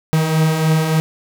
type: beating tone pair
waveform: 45% pulse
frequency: 155.56 / 158.96 Hz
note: D#3 / D#3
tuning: 0 / +37 cents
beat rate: 3.4 Hz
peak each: -21 / -14 dBFS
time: 0.13-1 s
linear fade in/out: 0 ms
effects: none